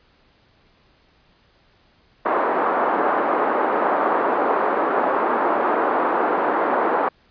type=band-pass noise; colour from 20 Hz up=white; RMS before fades=-20 dBFS; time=2.25-7.09 s; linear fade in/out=10 ms; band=290 to 1200 Hz; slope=24 dB/octave; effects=pink hiss -58 dBFS RMS until 7.3 s + resampled to 11025 Hz